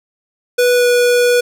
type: tone with pitch glide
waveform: square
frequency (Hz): 491.3 to 487.3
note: B4 to B4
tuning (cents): -9 to -23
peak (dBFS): -10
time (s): 0.58-1.41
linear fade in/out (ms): 10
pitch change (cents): -14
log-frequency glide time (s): 0.74-0.87
effects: none